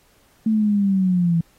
sine linear sweep, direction down, 222.3 to 164.4 Hz, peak -15 dBFS, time 0.46-1.41 s, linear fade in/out 5 ms, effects pink hiss -58 dBFS RMS until 1.58 s + AAC 48 kbps

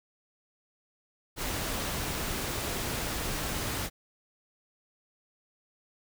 pink noise, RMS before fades -33 dBFS, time 1.36-3.9 s, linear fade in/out 50 ms, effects none

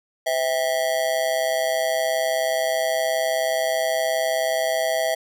square tone with amplitude modulation, 652 Hz, E5, 19 cents flat, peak -17 dBFS, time 0.26-5.15 s, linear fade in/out 10 ms, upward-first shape sine, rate 139 Hz, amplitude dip 85%, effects none

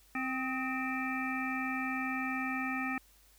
harmonic tone with a mistuned harmonic, 261.6 Hz, C4, in tune, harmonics 1 / 3 / 5 / 7 / 9 / 10, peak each -36 / -41 / -40 / -39 / -39 / -49 dBFS, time 0.15-2.98 s, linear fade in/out 2 ms, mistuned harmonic 5, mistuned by -54 cents, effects added 50 Hz sine -64 dBFS peak until 3.38 s + white hiss -64 dBFS RMS until 3.38 s

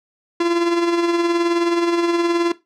45% pulse tone with tremolo, 341.8 Hz, F4, 37 cents flat, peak -14 dBFS, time 0.4-2.52 s, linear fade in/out 5 ms, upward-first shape sine, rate 19 Hz, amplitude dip 45%, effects noise-tail reverb RT60 0.2 s tail -17 dB re dry + low-pass 5000 Hz 12 dB/octave

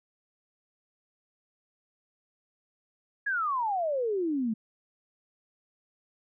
sine exponential sweep, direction down, 1700 to 211.1 Hz, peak -26 dBFS, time 3.26-4.54 s, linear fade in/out 10 ms, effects none

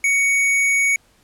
sine tone with hard clipping, 2234 Hz, C#7, 13 cents sharp, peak -16 dBFS, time 0.04-0.96 s, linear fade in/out 2 ms, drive 14 dB, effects pink hiss -57 dBFS RMS until 1.23 s + low-pass 12000 Hz 12 dB/octave

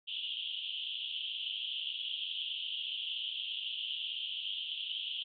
pink band-pass noise, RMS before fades -39 dBFS, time 0.07-5.24 s, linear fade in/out 20 ms, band 2900 to 3400 Hz, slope 96 dB/octave, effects none

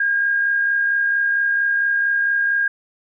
sine tone with amplitude modulation, 1620 Hz, G#6, 43 cents flat, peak -14 dBFS, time 0-2.68 s, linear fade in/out 5 ms, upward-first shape sine, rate 64.4 Hz, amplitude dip 35%, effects none

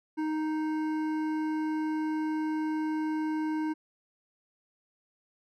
sine tone with hard clipping, 311.1 Hz, D#4, in tune, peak -30 dBFS, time 0.17-3.74 s, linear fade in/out 20 ms, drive 11 dB, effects none

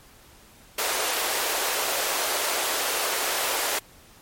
pink high-pass noise, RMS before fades -26 dBFS, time 0.78-3.79 s, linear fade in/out 5 ms, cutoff 430 Hz, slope 24 dB/octave, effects pink hiss -52 dBFS RMS until 4.21 s + MP3 64 kbps

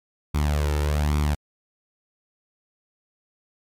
sawtooth tone with flanger, 74.1 Hz, D2, 16 cents sharp, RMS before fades -22 dBFS, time 0.34-1.35 s, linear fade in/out 10 ms, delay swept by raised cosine 0.86 to 2.26 ms, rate 1.2 Hz, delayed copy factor +0.65, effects MP3 96 kbps

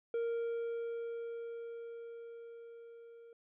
triangle tone with level ramp, 465 Hz, A#4, 4 cents flat, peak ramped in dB -30 to -51 dBFS, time 0.14-3.33 s, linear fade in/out 2 ms, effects resampled to 8000 Hz

